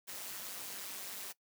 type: noise with amplitude modulation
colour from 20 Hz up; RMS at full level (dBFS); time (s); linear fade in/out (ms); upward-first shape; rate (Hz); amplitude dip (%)
white; -41; 0.07-1.33; 20; sine; 194; 75
effects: noise-tail reverb RT60 0.1 s tail -20 dB re dry + high-pass 150 Hz 12 dB/octave